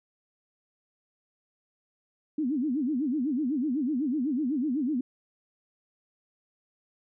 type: tone with vibrato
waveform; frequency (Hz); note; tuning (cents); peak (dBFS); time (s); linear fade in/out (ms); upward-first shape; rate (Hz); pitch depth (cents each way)
sine; 274.8; C#4; -15; -25; 2.38-5.01; 5; sine; 8; 250
effects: none